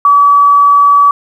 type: tone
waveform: sine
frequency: 1144 Hz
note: D6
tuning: 46 cents flat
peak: -3 dBFS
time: 0.05-1.11 s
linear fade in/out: 2 ms
effects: 7-bit